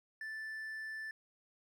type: tone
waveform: triangle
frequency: 1760 Hz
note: A6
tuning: in tune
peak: -39 dBFS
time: 0.21-1.11 s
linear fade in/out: 2 ms
effects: none